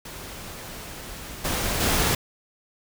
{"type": "noise with level steps", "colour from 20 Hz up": "pink", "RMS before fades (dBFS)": [-38, -26, -22], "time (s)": [0.05, 2.15], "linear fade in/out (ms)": 5, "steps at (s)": [1.44, 1.8], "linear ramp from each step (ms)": 10, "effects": []}